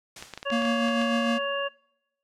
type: noise with exponential decay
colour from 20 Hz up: white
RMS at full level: -38 dBFS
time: 0.16-0.67 s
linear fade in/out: 5 ms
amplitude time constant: 110 ms
type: clicks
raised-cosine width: 0.2 ms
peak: -19 dBFS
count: 9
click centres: 0.225 / 0.337 / 0.376 / 0.429 / 0.503 / 0.621 / 0.653 / 0.884 / 1.016 s
type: harmonic tone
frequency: 559 Hz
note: C#5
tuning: 14 cents sharp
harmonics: 1 / 2 / 3 / 5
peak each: -29 / -33 / -33 / -33 dBFS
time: 0.45-1.69 s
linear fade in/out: 20 ms
type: tone with tremolo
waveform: square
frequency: 233.1 Hz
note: A#3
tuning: in tune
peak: -24 dBFS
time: 0.51-1.39 s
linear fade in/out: 20 ms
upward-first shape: sine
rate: 6.6 Hz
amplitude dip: 35%
effects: noise-tail reverb RT60 0.9 s tail -24 dB re dry + low-pass 7000 Hz 12 dB/octave